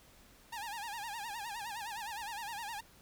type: tone with vibrato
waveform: sawtooth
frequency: 872 Hz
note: A5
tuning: 16 cents flat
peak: -36 dBFS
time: 0.52-2.81 s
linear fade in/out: 10 ms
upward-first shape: sine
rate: 9.7 Hz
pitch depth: 150 cents each way
effects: pink hiss -61 dBFS RMS until 3.01 s